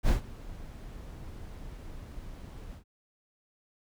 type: noise with ADSR envelope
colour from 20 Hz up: brown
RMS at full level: -22 dBFS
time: 0.03-2.84 s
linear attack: 58 ms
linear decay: 120 ms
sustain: -21 dB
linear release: 97 ms
effects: none